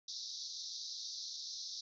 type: band-pass noise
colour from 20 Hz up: white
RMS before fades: -45 dBFS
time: 0.08-1.81 s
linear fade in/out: 5 ms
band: 3700 to 6000 Hz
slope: 96 dB/octave
effects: none